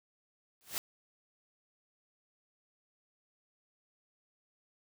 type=noise with exponential growth; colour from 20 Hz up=white; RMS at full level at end=-32 dBFS; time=0.61-0.78 s; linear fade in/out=0 ms; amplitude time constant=36 ms; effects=none